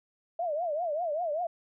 sine tone with vibrato, 647 Hz, E5, 32 cents flat, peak -28 dBFS, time 0.39-1.47 s, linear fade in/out 5 ms, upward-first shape triangle, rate 5.1 Hz, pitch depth 220 cents each way, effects none

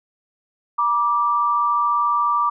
sine tone pair together, 960.7 / 1174.7 Hz, B5 / D6, -48 / 0 cents, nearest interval minor third, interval 348 cents, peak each -22 / -17 dBFS, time 0.78-2.5 s, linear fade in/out 10 ms, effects none

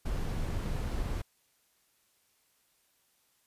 brown noise, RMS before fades -33 dBFS, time 0.05-1.22 s, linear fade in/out 10 ms, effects white hiss -71 dBFS RMS until 3.46 s + resampled to 32000 Hz

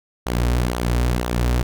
sawtooth tone with flanger, 60.3 Hz, B1, 41 cents flat, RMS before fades -20 dBFS, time 0.26-1.63 s, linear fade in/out 5 ms, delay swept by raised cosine 0.4 to 6.1 ms, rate 2 Hz, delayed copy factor -0.55, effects none

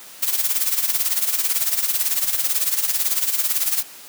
blue noise with tremolo, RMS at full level -18 dBFS, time 0.22-3.83 s, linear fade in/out 10 ms, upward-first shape sine, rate 18 Hz, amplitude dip 70%, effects white hiss -41 dBFS RMS until 4.08 s + high-pass 200 Hz 12 dB/octave

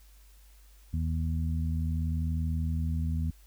harmonic tone, 80.7 Hz, E2, 36 cents flat, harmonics 1 / 2 / 3, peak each -28 / -34 / -38 dBFS, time 0.93-3.31 s, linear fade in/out 10 ms, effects added 50 Hz sine -53 dBFS peak until 3.46 s + white hiss -63 dBFS RMS until 3.46 s

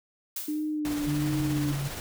blue noise with exponential decay, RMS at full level -31 dBFS, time 0.36-0.8 s, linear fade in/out 5 ms, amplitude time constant 94 ms
sine tone with vibrato, 300.1 Hz, D4, 38 cents sharp, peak -27 dBFS, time 0.48-1.72 s, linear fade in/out 5 ms, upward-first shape sine, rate 1.4 Hz, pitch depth 36 cents each way
pink noise with tremolo, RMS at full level -36 dBFS, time 0.85-2 s, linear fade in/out 0 ms, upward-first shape sine, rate 17 Hz, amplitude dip 30%
sine tone with pitch glide, 146.9 to 140.35 Hz, D3 to C#3, +1 to +22 cents, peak -28 dBFS, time 1.06-1.89 s, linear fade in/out 20 ms, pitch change -79 cents, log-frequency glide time 1.17-1.35 s
effects none

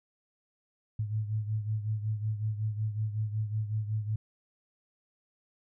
sine beating tone pair, 106.7 / 112.1 Hz, G#2 / A2, +47 / +33 cents, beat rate 5.4 Hz, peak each -30 / -36 dBFS, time 0.99-4.16 s, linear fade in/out 5 ms, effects none

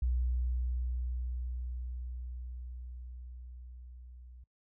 sine tone with level ramp, 61.6 Hz, B1, 4 cents flat, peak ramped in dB -27 to -49 dBFS, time 0.02-4.44 s, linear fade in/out 5 ms, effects noise-tail reverb RT60 0.1 s tail -24 dB re dry

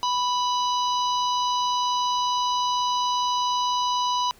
harmonic tone with a mistuned harmonic, 987.8 Hz, B5, in tune, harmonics 1 / 3 / 4 / 5 / 6, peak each -22 / -32 / -32 / -36 / -37 dBFS, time 0.03-4.31 s, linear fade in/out 0 ms, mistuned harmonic 6, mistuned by +32 cents, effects pink hiss -54 dBFS RMS until 4.39 s

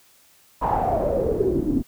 pink noise with low-pass filter sweep, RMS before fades -22 dBFS, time 0.61-1.83 s, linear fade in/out 20 ms, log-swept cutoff 970 to 260 Hz, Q 8.2, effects white hiss -56 dBFS RMS until 1.87 s

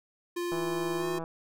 square tone with pitch glide, 349.2 to 356.9 Hz, F4 to F4, 0 to +38 cents, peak -31 dBFS, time 0.36-1.19 s, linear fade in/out 10 ms, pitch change +38 cents, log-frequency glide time 0.99-1.04 s
click train, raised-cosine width 1 ms, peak -24 dBFS, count 119, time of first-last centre 0.52-1.24 s, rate 164 Hz
effects none

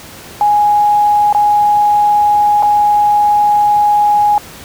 sine tone with dropouts, 830.6 Hz, G#5, in tune, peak -7 dBFS, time 0.41-4.38 s, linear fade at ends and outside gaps 1 ms, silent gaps 1.327-1.348 / 2.625-2.631 s, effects pink hiss -33 dBFS RMS until 4.64 s + high-pass 60 Hz 12 dB/octave

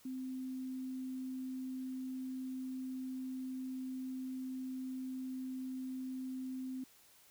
sine tone, 259.2 Hz, C4, 16 cents flat, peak -39 dBFS, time 0.05-6.84 s, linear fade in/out 5 ms, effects white hiss -64 dBFS RMS until 7.3 s

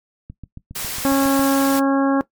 click train, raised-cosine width 5 ms, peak -22 dBFS, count 9, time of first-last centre 0.3-1.394 s, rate 7.31 Hz
white noise, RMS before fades -27 dBFS, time 0.75-1.8 s, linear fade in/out 10 ms
harmonic tone, 273.8 Hz, C#4, 21 cents flat, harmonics 1 / 2 / 3 / 4 / 5 / 6, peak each -15 / -21 / -25 / -27 / -29 / -31 dBFS, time 1.05-2.21 s, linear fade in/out 0 ms
effects noise-tail reverb RT60 0.1 s tail -17 dB re dry + MP3 96 kbps

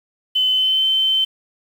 sine tone with pitch glide, 3039 to 3083 Hz, F#7 to G7, +46 to -29 cents, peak -14 dBFS, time 0.35-1.25 s, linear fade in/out 10 ms, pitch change +25 cents, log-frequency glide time 0.53-0.85 s, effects 7-bit

